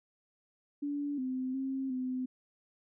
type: tone with pitch steps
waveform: sine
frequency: 287.9 / 257.9 / 266.9 / 255.6 Hz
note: D4 / C4 / C4 / C4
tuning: -34 / -25 / +35 / -40 cents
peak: -32 dBFS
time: 0.82-2.26 s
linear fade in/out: 10 ms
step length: 360 ms
effects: none